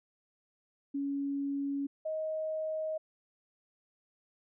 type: tone pair in turn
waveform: sine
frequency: 279.9 / 628.4 Hz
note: C#4 / D#5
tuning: +17 / +17 cents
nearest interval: octave + major second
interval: 1400 cents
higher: second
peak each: -31 / -32 dBFS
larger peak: first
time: 0.94-1.87 / 2.05-2.98 s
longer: neither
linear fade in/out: 10 ms
effects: none